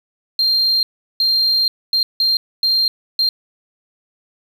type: tone bursts at uneven times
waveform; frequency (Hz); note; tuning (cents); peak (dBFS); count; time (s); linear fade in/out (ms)
sine; 4186; C8; 0; -11; 6; 0.39-0.83 / 1.2-1.68 / 1.93-2.03 / 2.2-2.37 / 2.63-2.88 / 3.19-3.29; 2
effects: tanh soft clip ceiling -10 dBFS + 7-bit